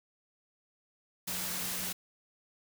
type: tone in noise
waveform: sine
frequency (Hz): 181.8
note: F#3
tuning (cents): -30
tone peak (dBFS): -47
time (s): 1.27-1.93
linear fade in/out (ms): 10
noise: white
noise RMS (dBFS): -36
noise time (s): 1.27-1.93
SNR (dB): -14
effects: none